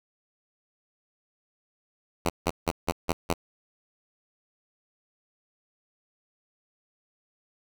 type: tone bursts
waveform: 5% pulse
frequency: 85.3 Hz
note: F2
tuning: 40 cents flat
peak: -12 dBFS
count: 6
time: 2.25-3.338 s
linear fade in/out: 10 ms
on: 48 ms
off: 160 ms
effects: none